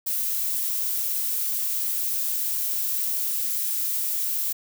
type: noise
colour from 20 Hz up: violet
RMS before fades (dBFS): -26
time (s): 0.06-4.53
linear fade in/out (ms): 10
effects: none